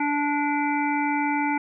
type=harmonic tone; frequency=291.1 Hz; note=D4; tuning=15 cents flat; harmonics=1 / 3 / 5 / 7 / 8; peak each=-25 / -25 / -33 / -32 / -32 dBFS; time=0-1.58 s; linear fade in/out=5 ms; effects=none